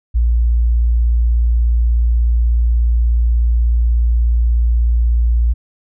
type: tone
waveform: sine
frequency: 58.27 Hz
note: A#1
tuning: in tune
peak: -10 dBFS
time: 0.14-5.54 s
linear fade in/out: 20 ms
effects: none